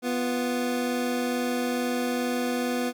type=tone pair together; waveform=25% pulse; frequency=246.9 / 349.2 Hz; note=B3 / F4; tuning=0 / 0 cents; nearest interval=tritone; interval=600 cents; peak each=-22 / -30 dBFS; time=0.02-2.93 s; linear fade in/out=50 ms; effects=none